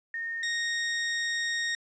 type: tone pair in turn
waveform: sine / sawtooth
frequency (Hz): 1839 / 1861.4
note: A#6 / A#6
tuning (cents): -24 / -3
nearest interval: unison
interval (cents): 21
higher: second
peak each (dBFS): -31 / -24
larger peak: second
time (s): 0.14-0.43 / 0.43-1.75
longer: second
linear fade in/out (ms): 2
effects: resampled to 16000 Hz + 11-bit